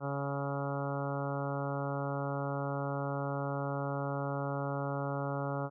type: harmonic tone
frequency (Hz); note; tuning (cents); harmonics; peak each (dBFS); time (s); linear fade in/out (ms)
140; C#3; +18; 1 / 2 / 3 / 4 / 5 / 6 / 7 / 8 / 9 / 10; -36 / -41 / -43 / -39 / -44 / -44 / -47 / -47 / -45 / -47; 0-5.7; 50
effects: none